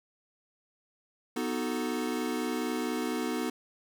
square chord, B dominant seventh, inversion none, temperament equal, 246.9 / 311.1 / 370 / 440 Hz, B3 / D#4 / F#4 / A4, 0 / 0 / 0 / 0 cents, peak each -34 / -36 / -38 / -38 dBFS, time 1.36-3.5 s, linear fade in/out 5 ms, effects none

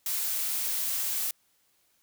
blue noise, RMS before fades -30 dBFS, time 0.06-1.31 s, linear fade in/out 2 ms, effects white hiss -69 dBFS RMS until 2.02 s

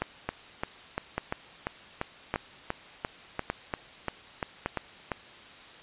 two click trains, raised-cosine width 0.5 ms, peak -14 / -13 dBFS, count 15 / 5, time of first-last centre 0.29-5.118 / 0.02-4.66 s, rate 2.9 / 0.862 Hz, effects white hiss -49 dBFS RMS until 5.82 s + resampled to 8000 Hz

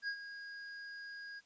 square tone with ADSR envelope, 1636 Hz, G#6, 26 cents flat, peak -35 dBFS, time 0.02-1.41 s, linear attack 59 ms, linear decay 77 ms, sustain -11 dB, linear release 29 ms, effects white hiss -69 dBFS RMS until 1.45 s + resampled to 16000 Hz

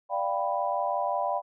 sine chord, G dominant seventh, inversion second, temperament equal, 587.3 / 698.5 / 784 / 987.8 Hz, D5 / F5 / G5 / B5, 0 / 0 / 0 / 0 cents, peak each -31 dBFS, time 0.09-1.42 s, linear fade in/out 50 ms, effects none

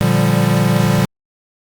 square chord, G minor seventh, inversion first, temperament equal, 116.54 / 146.83 / 174.61 / 196 Hz, Bb2 / D3 / F3 / G3, 0 / 0 / 0 / 0 cents, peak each -18 dBFS, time 0.01-1.05 s, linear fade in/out 0 ms, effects Opus 32 kbps

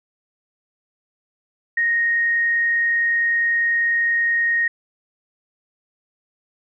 sine tone with frequency modulation, 1864.7 Hz, A#6, in tune, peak -16 dBFS, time 1.77-4.68 s, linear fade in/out 5 ms, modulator 30.3 Hz, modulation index 0.23, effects none

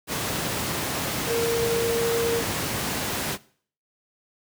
sine tone in noise, 464.3 Hz, A#4, 7 cents flat, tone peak -22 dBFS, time 1.26-2.43 s, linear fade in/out 50 ms, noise pink, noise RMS -27 dBFS, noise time 0.07-3.38 s, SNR +2 dB, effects noise-tail reverb RT60 0.5 s tail -20 dB re dry + high-pass 100 Hz 12 dB/octave

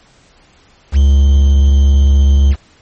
triangle tone with quantisation, 69.3 Hz, C#2, in tune, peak -3 dBFS, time 0.92-2.56 s, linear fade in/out 50 ms, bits 5, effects pink hiss -48 dBFS RMS until 2.81 s + MP3 32 kbps

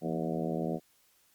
harmonic tone with a mistuned harmonic, 80.2 Hz, E2, 47 cents flat, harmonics 2 / 3 / 4 / 5 / 6 / 7 / 8 / 9, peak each -35 / -37 / -38 / -39 / -40 / -40 / -41 / -42 dBFS, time 0.01-0.8 s, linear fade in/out 50 ms, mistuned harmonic 2, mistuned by +98 cents, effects white hiss -67 dBFS RMS until 1.34 s + Opus 48 kbps

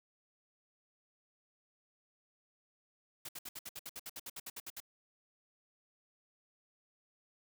white noise bursts, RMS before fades -45 dBFS, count 16, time 3.25-4.803 s, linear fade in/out 5 ms, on 38 ms, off 63 ms, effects none

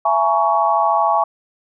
sine chord, A# half-diminished seventh, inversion second, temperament just, 671.3 / 839.1 / 932.3 / 1118.8 Hz, E5 / G#5 / A#5 / C#6, +31 / +18 / 0 / +16 cents, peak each -19 / -17 / -22 / -18 dBFS, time 0.05-1.24 s, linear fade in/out 5 ms, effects none

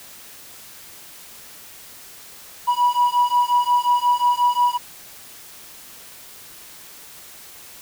triangle beating tone pair, 972 / 977.6 Hz, B5 / B5, -28 / -18 cents, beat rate 5.6 Hz, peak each -16 dBFS, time 2.67-4.78 s, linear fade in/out 20 ms, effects tanh soft clip ceiling -7 dBFS + white hiss -42 dBFS RMS until 7.81 s

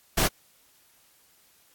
pink noise, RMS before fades -22 dBFS, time 0.17-0.28 s, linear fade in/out 10 ms, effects white hiss -61 dBFS RMS until 1.74 s + AAC 64 kbps

